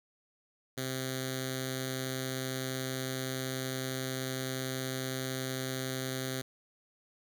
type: tone with notch filter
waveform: 5% pulse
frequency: 130.81 Hz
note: C3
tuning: in tune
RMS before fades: -36 dBFS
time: 0.77-6.42 s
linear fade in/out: 10 ms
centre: 960 Hz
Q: 0.54
effects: none